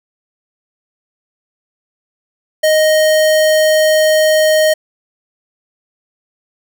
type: tone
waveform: square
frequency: 622.3 Hz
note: D#5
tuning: in tune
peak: -9 dBFS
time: 2.63-4.74 s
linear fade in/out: 10 ms
effects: none